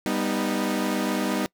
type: chord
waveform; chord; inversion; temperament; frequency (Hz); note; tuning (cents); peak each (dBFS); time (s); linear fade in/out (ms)
sawtooth; G augmented; none; equal with one note detuned; 198.39 / 246.9 / 311.1; G3 / B3 / D#4; +21 / 0 / 0; -24; 0.06-1.46; 0
effects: noise-tail reverb RT60 0.1 s tail -24 dB re dry